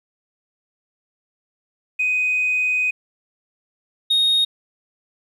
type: tone pair in turn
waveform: sine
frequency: 2501 / 3725 Hz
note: D#7 / A#7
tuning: +8 / -2 cents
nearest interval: perfect fifth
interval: 690 cents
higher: second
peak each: -16 / -12 dBFS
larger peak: second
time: 1.99-2.91 / 4.1-4.45 s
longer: first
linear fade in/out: 10 ms
effects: tanh soft clip ceiling -13 dBFS + 9-bit